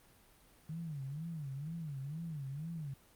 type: tone with vibrato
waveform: sine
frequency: 150.2 Hz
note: D3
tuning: 39 cents sharp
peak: -39 dBFS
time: 0.69-2.94 s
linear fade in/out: 5 ms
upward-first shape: sine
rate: 2.1 Hz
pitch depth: 200 cents each way
effects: pink hiss -64 dBFS RMS until 3.15 s + Opus 32 kbps